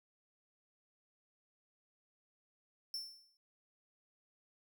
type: tone with exponential decay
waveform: 45% pulse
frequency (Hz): 5380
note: E8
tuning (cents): +34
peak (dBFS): -37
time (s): 2.94-3.37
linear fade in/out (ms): 1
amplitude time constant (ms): 93
effects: none